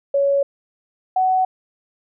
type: tone pair in turn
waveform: sine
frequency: 559 / 748.1 Hz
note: C#5 / F#5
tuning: +14 / +19 cents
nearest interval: perfect fourth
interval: 505 cents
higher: second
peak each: -14 dBFS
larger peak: neither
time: 0.14-0.43 / 1.16-1.45 s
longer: neither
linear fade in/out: 5 ms
effects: none